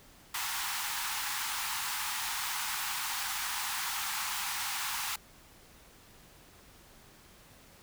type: high-pass noise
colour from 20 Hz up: pink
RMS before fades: -35 dBFS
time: 0.34-5.16 s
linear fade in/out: 5 ms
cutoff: 790 Hz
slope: 96 dB/octave
effects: pink hiss -57 dBFS RMS until 7.82 s